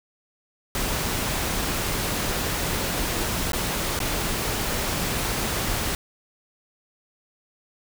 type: noise with dropouts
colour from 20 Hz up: pink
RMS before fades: -26 dBFS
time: 0.75-5.95 s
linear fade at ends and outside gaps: 1 ms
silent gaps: 3.52-3.532 / 3.991-4.002 s
effects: none